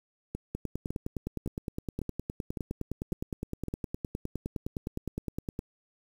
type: two click trains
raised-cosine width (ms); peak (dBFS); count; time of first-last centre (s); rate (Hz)
3; -21 / -20; 7 / 50; 0.35-3.683 / 0.55-5.591; 1.8 / 9.72
effects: 8-bit